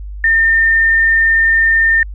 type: tone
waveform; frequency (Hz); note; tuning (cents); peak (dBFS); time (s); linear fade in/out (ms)
sine; 1811; A6; +49; -8; 0.24-2.03; 2
effects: added 50 Hz sine -24 dBFS peak until 2.14 s